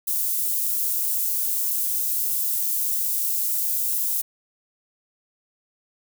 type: high-pass noise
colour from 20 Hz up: white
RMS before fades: -24 dBFS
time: 0.07-4.22 s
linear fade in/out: 10 ms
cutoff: 11000 Hz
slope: 12 dB/octave
effects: none